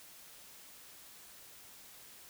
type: silence
effects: white hiss -55 dBFS RMS until 2.29 s